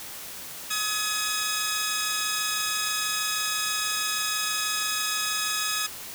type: tone pair together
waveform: 10% pulse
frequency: 1262 / 1691.4 Hz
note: D#6 / G#6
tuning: +24 / +31 cents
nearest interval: perfect fourth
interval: 507 cents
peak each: -20 dBFS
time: 0.7-5.87 s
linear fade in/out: 10 ms
effects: white hiss -39 dBFS RMS until 6.14 s